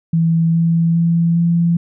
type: tone with pitch steps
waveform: sine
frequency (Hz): 164.81 / 166.44 / 168.08 / 169.74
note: E3 / E3 / E3 / F3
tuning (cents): 0 / +17 / +34 / -49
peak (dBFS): -11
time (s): 0.13-1.77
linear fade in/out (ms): 5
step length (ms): 410
effects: none